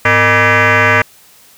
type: tone with frequency modulation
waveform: sine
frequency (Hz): 252.7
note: B3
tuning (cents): +40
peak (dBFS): -5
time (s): 0.05-1.02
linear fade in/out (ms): 5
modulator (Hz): 357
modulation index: 6
effects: tanh soft clip ceiling -4 dBFS + white hiss -44 dBFS RMS until 1.57 s